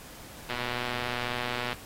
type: click train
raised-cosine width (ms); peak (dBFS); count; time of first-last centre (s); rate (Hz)
0.3; -16; 151; 0.5-1.73; 122
effects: pink hiss -47 dBFS RMS until 1.85 s + AAC 48 kbps